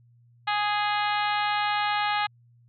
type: harmonic tone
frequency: 415.3 Hz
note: G#4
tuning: in tune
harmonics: 2 / 3 / 4 / 5 / 6 / 7 / 8 / 9 / 10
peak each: -26 / -30 / -32 / -34 / -36 / -37 / -38 / -39 / -40 dBFS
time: 0.47-2.27 s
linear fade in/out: 10 ms
effects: added 119 Hz sine -55 dBFS peak until 2.68 s